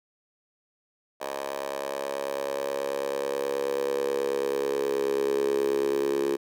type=tone with high-pass filter sweep; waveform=10% pulse; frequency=69.3 Hz; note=C#2; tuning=in tune; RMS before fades=-28 dBFS; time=1.2-6.37 s; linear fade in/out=20 ms; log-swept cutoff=640 to 380 Hz; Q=7.2; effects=none

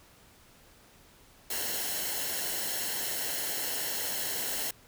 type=noise with comb filter; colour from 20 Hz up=white; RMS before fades=-33 dBFS; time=1.5-4.71 s; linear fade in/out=5 ms; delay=0.83 ms; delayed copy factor=-0.6; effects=pink hiss -58 dBFS RMS until 4.87 s

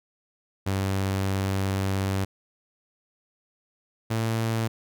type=tone pair in turn; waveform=sawtooth; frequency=96.8 / 112.71 Hz; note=G2 / A2; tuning=-21 / +42 cents; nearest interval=minor third; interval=263 cents; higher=second; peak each=-20 dBFS; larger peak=neither; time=0.66-2.25 / 4.1-4.68 s; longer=first; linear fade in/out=10 ms; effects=none

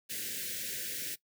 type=band-stop noise; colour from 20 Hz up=white; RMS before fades=-38 dBFS; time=0.09-1.16 s; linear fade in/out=20 ms; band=570 to 1500 Hz; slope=96 dB/octave; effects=noise-tail reverb RT60 0.1 s tail -19 dB re dry + high-pass 100 Hz 12 dB/octave

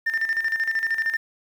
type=tone with tremolo; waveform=sine; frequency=1799 Hz; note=A6; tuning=38 cents sharp; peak=-17 dBFS; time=0.06-1.17 s; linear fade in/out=10 ms; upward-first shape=square; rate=13 Hz; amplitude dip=70%; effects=tanh soft clip ceiling -18 dBFS + 8-bit

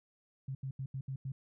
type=tone bursts at uneven times; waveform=sine; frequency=133.8 Hz; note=C3; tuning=39 cents sharp; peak=-36 dBFS; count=6; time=0.48-0.55 / 0.63-0.71 / 0.79-0.86 / 0.94-1.01 / 1.08-1.16 / 1.25-1.32 s; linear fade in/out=5 ms; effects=none

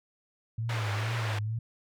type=tone with vibrato; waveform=sine; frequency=110 Hz; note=A2; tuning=in tune; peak=-29 dBFS; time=0.58-1.59 s; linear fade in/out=5 ms; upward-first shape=triangle; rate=2.2 Hz; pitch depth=120 cents each way
type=band-pass noise; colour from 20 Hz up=white; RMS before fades=-37 dBFS; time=0.69-1.39 s; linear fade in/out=5 ms; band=340 to 2200 Hz; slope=12 dB/octave
effects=none

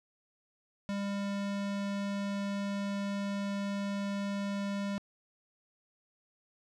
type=tone; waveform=square; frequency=200.1 Hz; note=G3; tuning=36 cents sharp; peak=-33 dBFS; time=0.89-4.98 s; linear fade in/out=0 ms; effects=low-pass 6000 Hz 12 dB/octave + 12-bit

